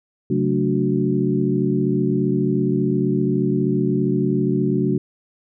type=tone cluster; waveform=sine; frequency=136.1 / 184.5 / 219.5 / 292.2 / 369.4 Hz; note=C#3 / F#3 / A3 / D4 / F#4; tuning=-31 / -5 / -4 / -9 / -3 cents; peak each=-23 dBFS; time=0.3-4.98 s; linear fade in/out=5 ms; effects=none